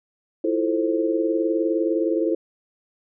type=chord; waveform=sine; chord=F major seventh; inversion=third; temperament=equal with one note detuned; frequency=329.6 / 349.2 / 440 / 526.6 Hz; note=E4 / F4 / A4 / C5; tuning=0 / 0 / 0 / +11 cents; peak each=-22 / -28 / -25 / -26 dBFS; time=0.44-2.35 s; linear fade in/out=5 ms; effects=none